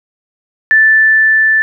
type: tone with level ramp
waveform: sine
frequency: 1760 Hz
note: A6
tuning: in tune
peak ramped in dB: -4 to -7 dBFS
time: 0.71-1.62 s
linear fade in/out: 0 ms
effects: none